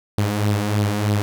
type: tone with flanger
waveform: sawtooth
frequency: 103.83 Hz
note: G#2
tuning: in tune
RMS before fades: -20 dBFS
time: 0.18-1.22 s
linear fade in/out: 0 ms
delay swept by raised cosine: 0.21 to 4.21 ms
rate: 3.2 Hz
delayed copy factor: +0.55
effects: none